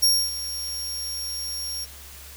sawtooth tone with ADSR envelope, 5570 Hz, F8, 5 cents flat, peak -12 dBFS, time 0.02-1.86 s, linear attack 14 ms, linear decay 270 ms, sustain -14 dB, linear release 27 ms, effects added 69 Hz sine -45 dBFS peak until 2.36 s + white hiss -44 dBFS RMS until 2.36 s

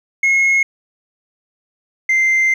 sine tone pair in turn, 2166 / 2085 Hz, C#7 / C7, -41 / -7 cents, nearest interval minor second, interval 66 cents, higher first, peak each -8 / -9 dBFS, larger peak first, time 0.23-0.63 / 2.09-2.54 s, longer second, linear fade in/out 5 ms, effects tanh soft clip ceiling -10 dBFS + 8-bit

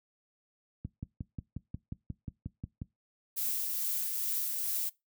click train, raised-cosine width 5 ms, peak -24 dBFS, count 12, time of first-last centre 0.85-2.818 s, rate 5.59 Hz
violet noise with tremolo, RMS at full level -32 dBFS, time 3.36-4.9 s, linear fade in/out 20 ms, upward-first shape triangle, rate 2.3 Hz, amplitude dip 30%
effects noise-tail reverb RT60 0.2 s tail -22 dB re dry + high-pass 60 Hz 12 dB/octave

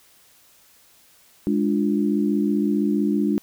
sine chord, D diminished, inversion second, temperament equal, 207.7 / 293.7 / 349.2 Hz, Ab3 / D4 / F4, 0 / 0 / 0 cents, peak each -21 / -22 / -26 dBFS, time 1.47-3.38 s, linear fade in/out 0 ms, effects white hiss -55 dBFS RMS until 3.42 s

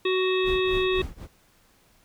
harmonic tone, 372.5 Hz, F#4, 12 cents sharp, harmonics 1 / 3 / 5 / 7 / 9 / 10, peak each -22 / -33 / -35 / -31 / -37 / -33 dBFS, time 0.05-1.02 s, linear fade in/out 5 ms
brown noise with tremolo, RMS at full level -31 dBFS, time 0.43-1.28 s, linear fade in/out 50 ms, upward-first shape triangle, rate 3.8 Hz, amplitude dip 100%
effects pink hiss -61 dBFS RMS until 2.04 s

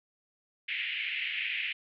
pink band-pass noise, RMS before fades -34 dBFS, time 0.68-1.73 s, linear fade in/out 10 ms, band 2000 to 3000 Hz, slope 48 dB/octave, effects none

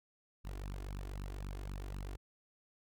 sawtooth tone with flanger, 48.19 Hz, G1, 29 cents flat, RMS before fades -43 dBFS, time 0.44-2.17 s, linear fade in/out 20 ms, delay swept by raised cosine 0.71 to 2.91 ms, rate 3.9 Hz, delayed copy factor +0.85, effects none

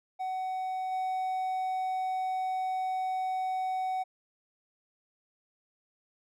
triangle tone with level steps, 750 Hz, F#5, 23 cents sharp, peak -29 / -27 dBFS, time 0.19-4.04 s, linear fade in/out 20 ms, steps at 0.91 s, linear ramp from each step 20 ms, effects none

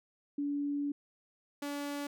sine / sawtooth tone pair in turn, 286.9 / 286.9 Hz, D4 / D4, -40 / -40 cents, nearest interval unison, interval 0 cents, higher neither, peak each -31 / -32 dBFS, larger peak first, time 0.38-0.92 / 1.62-2.07 s, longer first, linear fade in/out 5 ms, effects none

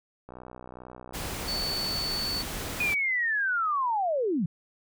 click train, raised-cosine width 1 ms, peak -29 dBFS, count 110, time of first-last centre 0.29-2.04 s, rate 62.3 Hz
pink noise, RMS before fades -35 dBFS, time 1.13-2.95 s, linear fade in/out 20 ms
sine tone, 4474 Hz, C#8, 15 cents sharp, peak -29 dBFS, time 1.47-2.43 s, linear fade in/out 20 ms
sine linear sweep, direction down, 2489 to 146.83 Hz, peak -24 dBFS, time 2.8-4.46 s, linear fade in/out 5 ms
effects none

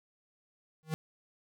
square tone with exponential growth, 157.5 Hz, D#3, 21 cents sharp, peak -28 dBFS, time 0.83-0.94 s, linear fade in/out 0 ms, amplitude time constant 22 ms, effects none

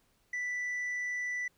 triangle tone with tanh clipping, 1975.5 Hz, B6, in tune, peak -33 dBFS, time 0.33-1.48 s, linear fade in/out 5 ms, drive 7 dB, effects pink hiss -71 dBFS RMS until 1.57 s

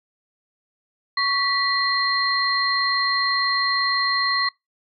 sine tone cluster, 1116 / 1958 / 4177 Hz, C#6 / B6 / C8, +11 / -15 / -4 cents, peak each -23 dBFS, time 1.17-4.49 s, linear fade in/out 5 ms, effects noise-tail reverb RT60 0.2 s tail -25 dB re dry

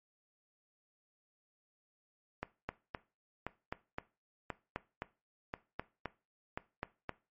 two click trains, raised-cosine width 0.5 ms, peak -21 / -22 dBFS, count 5 / 10, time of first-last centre 2.69-6.831 / 2.43-7.093 s, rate 0.966 / 1.93 Hz, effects noise-tail reverb RT60 0.3 s tail -18 dB re dry + MP3 32 kbps

